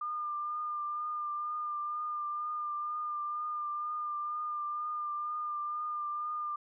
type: tone with vibrato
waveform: sine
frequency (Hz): 1203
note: D6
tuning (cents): +41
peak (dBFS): -33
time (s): 0.01-6.56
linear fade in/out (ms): 5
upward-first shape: triangle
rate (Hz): 2.1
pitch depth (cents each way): 26
effects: none